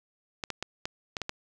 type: clicks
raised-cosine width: 0.2 ms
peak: -15 dBFS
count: 7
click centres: 0.438 / 0.503 / 0.626 / 0.855 / 1.168 / 1.217 / 1.294 s
effects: none